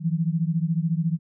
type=beating tone pair; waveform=sine; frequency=160 / 174 Hz; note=D#3 / F3; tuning=+49 / -6 cents; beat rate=14 Hz; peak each=-23 / -25 dBFS; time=0-1.19 s; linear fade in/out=50 ms; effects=none